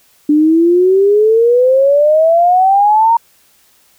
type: exponential sweep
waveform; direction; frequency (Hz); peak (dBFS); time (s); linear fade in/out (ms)
sine; up; 293.7 to 937; -6; 0.29-3.17; 5
effects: white hiss -51 dBFS RMS until 3.98 s